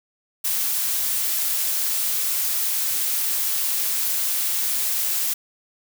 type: noise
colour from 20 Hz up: blue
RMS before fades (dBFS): -23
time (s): 0.44-5.34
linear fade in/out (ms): 10
effects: none